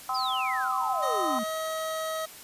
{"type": "harmonic tone", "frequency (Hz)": 257.7, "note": "C4", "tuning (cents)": -26, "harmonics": [3, 4, 5], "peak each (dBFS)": [-31, -31, -31], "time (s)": [0.09, 1.39], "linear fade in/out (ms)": 2}
{"type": "exponential sweep", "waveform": "sine", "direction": "down", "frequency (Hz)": [5120, 211.9], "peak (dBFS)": -31, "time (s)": [0.14, 1.44], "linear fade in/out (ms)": 10}
{"type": "tone with pitch glide", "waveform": "25% pulse", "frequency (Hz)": [622.3, 637.2], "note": ["D#5", "D#5"], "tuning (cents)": [0, 41], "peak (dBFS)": -26, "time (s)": [1.02, 2.26], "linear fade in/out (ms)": 10, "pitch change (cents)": 41, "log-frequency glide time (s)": [1.28, 1.48]}
{"effects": ["white hiss -46 dBFS RMS until 2.43 s", "resampled to 32000 Hz"]}